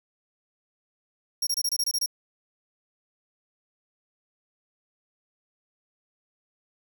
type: tone bursts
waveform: sawtooth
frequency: 5588 Hz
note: F8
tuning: in tune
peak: -21 dBFS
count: 9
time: 1.42-2.061 s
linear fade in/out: 5 ms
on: 49 ms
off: 25 ms
effects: none